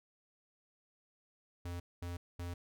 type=tone bursts; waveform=square; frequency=87.31 Hz; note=F2; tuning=in tune; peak=-40 dBFS; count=3; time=1.65-2.54 s; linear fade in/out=5 ms; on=150 ms; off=220 ms; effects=none